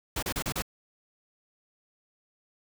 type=noise bursts; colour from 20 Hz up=pink; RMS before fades=-31 dBFS; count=5; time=0.16-0.622 s; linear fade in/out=5 ms; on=66 ms; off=33 ms; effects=none